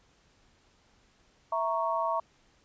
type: chord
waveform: sine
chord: A# diminished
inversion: second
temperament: equal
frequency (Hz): 659.3 / 932.3 / 1108.7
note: E5 / A#5 / C#6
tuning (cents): 0 / 0 / 0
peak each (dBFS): -31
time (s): 1.52-2.2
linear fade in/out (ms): 5
effects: pink hiss -65 dBFS RMS until 2.64 s + resampled to 16000 Hz